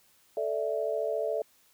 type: chord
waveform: sine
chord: A suspended fourth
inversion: none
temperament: equal with one note detuned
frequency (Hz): 440 / 585.3 / 659.3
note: A4 / D5 / E5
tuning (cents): 0 / -6 / 0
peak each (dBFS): -32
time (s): 0.37-1.42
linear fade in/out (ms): 2
effects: white hiss -64 dBFS RMS until 1.73 s